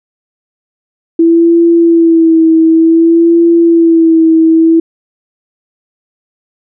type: tone with vibrato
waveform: sine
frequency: 330.4 Hz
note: E4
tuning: 4 cents sharp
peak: -3 dBFS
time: 1.19-4.8 s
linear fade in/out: 5 ms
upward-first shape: sine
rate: 0.55 Hz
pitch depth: 38 cents each way
effects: none